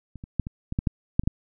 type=clicks; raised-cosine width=5 ms; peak=-27 / -25 / -10 / -20 / -17 / -11 / -9 / -6 / -26 / -9 dBFS; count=10; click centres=0.157 / 0.239 / 0.397 / 0.469 / 0.724 / 0.789 / 0.872 / 1.195 / 1.236 / 1.275 s; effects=none